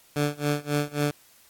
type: tone with tremolo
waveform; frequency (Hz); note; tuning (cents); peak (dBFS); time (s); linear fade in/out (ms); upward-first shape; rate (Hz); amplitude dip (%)
15% pulse; 146.5; D3; -4; -15; 0.16-1.11; 2; sine; 3.7; 95
effects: white hiss -57 dBFS RMS until 1.49 s + AAC 64 kbps